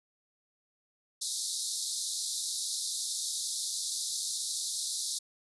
pink band-pass noise, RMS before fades -35 dBFS, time 1.21-5.19 s, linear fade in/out 10 ms, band 3700 to 11000 Hz, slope 96 dB/octave, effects none

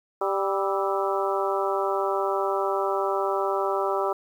harmonic tone with a mistuned harmonic, 196 Hz, G3, in tune, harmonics 2 / 3 / 4 / 5 / 6 / 7, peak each -27 / -29 / -30 / -31 / -32 / -32 dBFS, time 0.21-4.13 s, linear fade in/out 5 ms, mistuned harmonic 7, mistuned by -71 cents, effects 9-bit

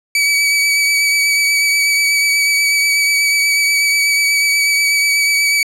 sawtooth tone with vibrato, 2283 Hz, D7, 50 cents flat, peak -8 dBFS, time 0.15-5.63 s, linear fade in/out 2 ms, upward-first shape triangle, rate 8.2 Hz, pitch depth 21 cents each way, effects low-pass 11000 Hz 12 dB/octave

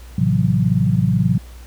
sine chord, F# half-diminished seventh, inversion first, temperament just, 111 / 133.2 / 166.5 / 185 Hz, A2 / C3 / E3 / F#3, +16 / +31 / +18 / 0 cents, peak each -19 dBFS, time 0.18-1.38 s, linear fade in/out 5 ms, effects added 60 Hz sine -35 dBFS peak until 1.66 s + pink hiss -47 dBFS RMS until 1.66 s

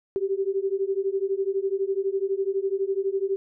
sine beating tone pair, 383.7 / 395.7 Hz, G4 / G4, -37 / +16 cents, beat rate 12 Hz, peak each -26 dBFS, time 0.16-3.36 s, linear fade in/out 0 ms, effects none

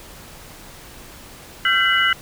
sine tone cluster, 1364 / 1553 / 2022 / 2939 Hz, F6 / G6 / B6 / F#7, -41 / -17 / +40 / -12 cents, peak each -20 dBFS, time 1.65-2.13 s, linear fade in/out 2 ms, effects pink hiss -41 dBFS RMS until 2.21 s

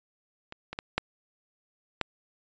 clicks, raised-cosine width 0.3 ms, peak -24 / -21 / -16 / -9 / -10 dBFS, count 5, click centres 0.524 / 0.73 / 0.789 / 0.98 / 2.013 s, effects resampled to 16000 Hz

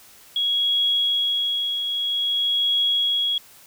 sine tone with tremolo, 3322 Hz, G#7, in tune, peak -17 dBFS, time 0.36-3.38 s, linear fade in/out 2 ms, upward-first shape triangle, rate 0.51 Hz, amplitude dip 50%, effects white hiss -49 dBFS RMS until 3.66 s

